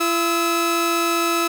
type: tone pair together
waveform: sawtooth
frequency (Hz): 338.8 / 1300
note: E4 / E6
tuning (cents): +48 / -24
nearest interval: octave + major seventh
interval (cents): 2328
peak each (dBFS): -17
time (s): 0-1.48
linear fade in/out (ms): 10
effects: none